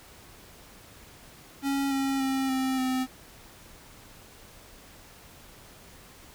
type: tone with pitch steps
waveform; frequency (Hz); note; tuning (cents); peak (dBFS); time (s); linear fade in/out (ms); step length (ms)
square; 276.2 / 271.6 / 267.1 / 262.7 / 258.3; C#4 / C#4 / C4 / C4 / C4; -6 / -35 / +36 / +7 / -22; -26; 1.62-3.07; 50; 290
effects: pink hiss -51 dBFS RMS until 6.34 s